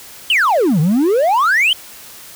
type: exponential two-way sweep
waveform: triangle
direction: down then up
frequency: 3176 to 145.3 to 3176 Hz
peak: -8 dBFS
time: 0.3-1.73 s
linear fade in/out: 2 ms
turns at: 0.8 s
effects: tanh soft clip ceiling -4 dBFS + white hiss -37 dBFS RMS until 2.35 s